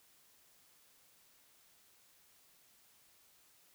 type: silence
effects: white hiss -67 dBFS RMS until 3.74 s